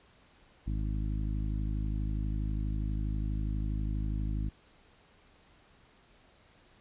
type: harmonic tone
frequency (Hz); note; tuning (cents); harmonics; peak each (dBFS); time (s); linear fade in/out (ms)
52.3; G#1; +13; 1 / 2 / 3 / 4 / 5 / 6; -31 / -37 / -41 / -43 / -45 / -47; 0.66-4.5; 20
effects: pink hiss -62 dBFS RMS until 6.8 s + resampled to 8000 Hz